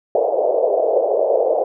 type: band-pass noise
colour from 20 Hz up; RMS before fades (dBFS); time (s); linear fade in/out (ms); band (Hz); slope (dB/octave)
pink; -17; 0.15-1.64; 2; 450 to 670; 48
effects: none